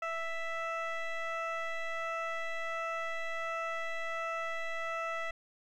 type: tone with frequency modulation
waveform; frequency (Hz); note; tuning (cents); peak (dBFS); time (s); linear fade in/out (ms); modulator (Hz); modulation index
sine; 659.3; E5; 0; -31; 0.02-5.31; 5; 660; 2.6
effects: tanh soft clip ceiling -32 dBFS + 12-bit